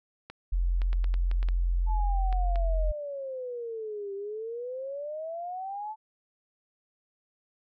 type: clicks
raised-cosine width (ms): 0.3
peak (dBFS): -25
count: 10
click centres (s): 0.3 / 0.818 / 0.93 / 1.043 / 1.141 / 1.314 / 1.429 / 1.487 / 2.327 / 2.558
type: tone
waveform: sine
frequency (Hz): 43.65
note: F1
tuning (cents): 0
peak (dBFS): -23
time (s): 0.52-2.92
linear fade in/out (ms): 10
type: exponential two-way sweep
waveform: sine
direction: down then up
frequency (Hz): 880 to 392 to 880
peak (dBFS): -33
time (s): 1.86-5.96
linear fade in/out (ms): 50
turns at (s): 4.14
effects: none